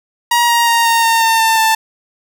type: tone with pitch steps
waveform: sawtooth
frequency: 950 / 940.7 / 931.5 / 922.4 / 913.4 / 904.5 / 895.6 / 886.9 Hz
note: A#5 / A#5 / A#5 / A#5 / A#5 / A5 / A5 / A5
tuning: +33 / +15 / -2 / -19 / -36 / +48 / +30 / +14 cents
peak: -6 dBFS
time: 0.31-1.75 s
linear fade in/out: 5 ms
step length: 180 ms
effects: none